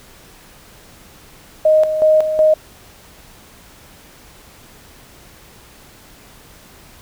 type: tone with tremolo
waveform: sine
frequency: 622.3 Hz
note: D#5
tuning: in tune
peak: -8 dBFS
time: 1.65-2.54 s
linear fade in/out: 5 ms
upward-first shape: square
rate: 2.7 Hz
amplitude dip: 60%
effects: pink hiss -44 dBFS RMS until 7.01 s